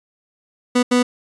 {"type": "tone bursts at uneven times", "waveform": "30% pulse", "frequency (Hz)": 246.9, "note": "B3", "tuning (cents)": 0, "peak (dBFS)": -10, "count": 2, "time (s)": [[0.75, 0.83], [0.91, 1.03]], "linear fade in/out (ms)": 10, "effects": ["resampled to 22050 Hz"]}